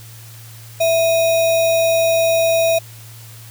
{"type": "tone with sample-and-hold", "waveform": "sine", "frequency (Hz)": 659.3, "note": "E5", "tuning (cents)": 0, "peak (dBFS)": -12, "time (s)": [0.8, 2.79], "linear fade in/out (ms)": 10, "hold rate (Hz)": 3150, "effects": ["added 113 Hz sine -37 dBFS peak until 3.5 s", "white hiss -42 dBFS RMS until 3.5 s"]}